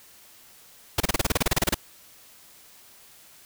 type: noise bursts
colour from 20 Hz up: pink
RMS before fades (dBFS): -21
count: 15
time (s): 0.98-1.745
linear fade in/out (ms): 5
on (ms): 23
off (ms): 30
effects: white hiss -52 dBFS RMS until 3.45 s